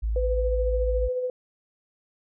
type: tone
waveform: sine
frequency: 54.5 Hz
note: A1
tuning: 16 cents flat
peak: -23 dBFS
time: 0.02-1.09 s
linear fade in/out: 20 ms
type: tone with tremolo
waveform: sine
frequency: 503 Hz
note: B4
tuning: 32 cents sharp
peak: -23 dBFS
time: 0.16-1.3 s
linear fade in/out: 2 ms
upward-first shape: sine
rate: 14 Hz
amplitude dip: 40%
effects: none